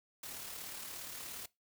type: noise with amplitude modulation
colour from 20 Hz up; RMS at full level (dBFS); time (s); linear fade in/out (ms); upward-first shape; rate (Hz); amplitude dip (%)
white; -44; 0.23-1.46; 5; sine; 37.1; 35
effects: noise-tail reverb RT60 0.2 s tail -21 dB re dry